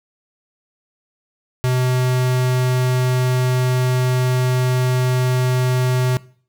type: tone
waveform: square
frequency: 127 Hz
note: B2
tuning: 49 cents sharp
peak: -16 dBFS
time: 1.64-6.17 s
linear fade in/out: 0 ms
effects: noise-tail reverb RT60 0.5 s tail -21 dB re dry